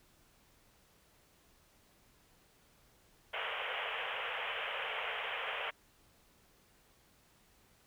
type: band-pass noise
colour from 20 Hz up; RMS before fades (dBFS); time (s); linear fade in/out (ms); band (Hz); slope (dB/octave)
white; -39; 3.33-5.71; 10; 430 to 3200; 96
effects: pink hiss -67 dBFS RMS until 7.86 s

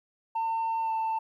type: tone with pitch glide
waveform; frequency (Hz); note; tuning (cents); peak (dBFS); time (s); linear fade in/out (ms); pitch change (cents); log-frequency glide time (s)
sine; 903 to 891.1; A5 to A5; +45 to +22; -24; 0.35-1.19; 10; -23; 0.82-0.91
effects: tanh soft clip ceiling -25 dBFS + 11-bit

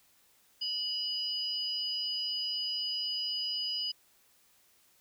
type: tone pair together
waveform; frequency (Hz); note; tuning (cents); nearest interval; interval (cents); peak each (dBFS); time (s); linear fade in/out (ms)
sine; 2942 / 4948; F#7 / D#8; -11 / -10; major sixth; 901; -36 / -33; 0.61-3.92; 10
effects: white hiss -66 dBFS RMS until 5 s

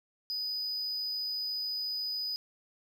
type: tone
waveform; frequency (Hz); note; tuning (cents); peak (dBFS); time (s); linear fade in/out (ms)
triangle; 4977; D#8; 0; -31; 0.3-2.36; 0
effects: none

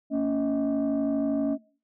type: tone cluster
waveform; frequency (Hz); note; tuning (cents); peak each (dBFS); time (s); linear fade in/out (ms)
sine; 228.2 / 280.7 / 632; A#3 / C#4 / D#5; -37 / +22 / +27; -28 / -23 / -30; 0.1-1.58; 50
effects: noise-tail reverb RT60 0.4 s tail -21 dB re dry + tanh soft clip ceiling -19 dBFS

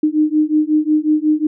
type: beating tone pair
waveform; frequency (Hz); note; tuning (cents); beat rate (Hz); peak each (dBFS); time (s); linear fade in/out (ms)
sine; 303.4 / 308.9; D#4 / D#4; -44 / -12; 5.5; -15 / -15; 0.03-1.47; 5
effects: none

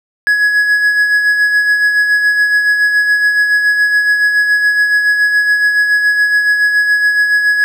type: tone with tremolo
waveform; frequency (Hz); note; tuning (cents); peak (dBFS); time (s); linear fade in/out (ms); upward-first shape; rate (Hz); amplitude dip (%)
triangle; 1678; G#6; +17; -5; 0.27-7.64; 0; sine; 7.1; 45
effects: none

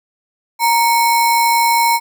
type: tone with sample-and-hold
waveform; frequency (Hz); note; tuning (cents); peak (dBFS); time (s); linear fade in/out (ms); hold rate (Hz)
sine; 932.3; A#5; 0; -10; 0.59-2; 50; 3150
effects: none

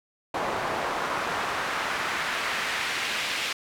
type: noise with band-pass filter sweep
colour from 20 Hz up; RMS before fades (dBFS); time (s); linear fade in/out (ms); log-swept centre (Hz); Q
pink; -29; 0.34-3.53; 5; 810 to 2700; 1.1
effects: none

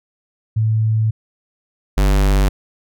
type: tone pair in turn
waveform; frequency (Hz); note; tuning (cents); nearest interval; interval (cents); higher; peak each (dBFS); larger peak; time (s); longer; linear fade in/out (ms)
sine / square; 110 / 49; A2 / G1; 0 / 0; octave + major second; 1400; first; -13 / -12; second; 0.56-1.11 / 1.97-2.49; first; 10
effects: none

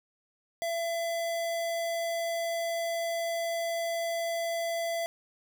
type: tone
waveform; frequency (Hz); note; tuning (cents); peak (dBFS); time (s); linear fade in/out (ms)
square; 672; E5; +33; -30; 0.62-5.06; 0
effects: 11-bit

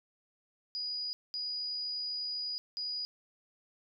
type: tone bursts at uneven times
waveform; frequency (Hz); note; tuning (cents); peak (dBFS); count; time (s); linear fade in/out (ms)
sine; 4914; D#8; -22; -34; 3; 0.75-1.13 / 1.34-2.58 / 2.77-3.05; 0
effects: none

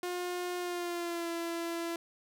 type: tone with pitch glide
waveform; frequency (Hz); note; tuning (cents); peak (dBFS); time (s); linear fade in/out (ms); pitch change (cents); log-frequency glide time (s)
sawtooth; 356.8 to 337; F4 to E4; +37 to +38; -30; 0.03-1.96; 2; -99; 0.58-1.3
effects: none

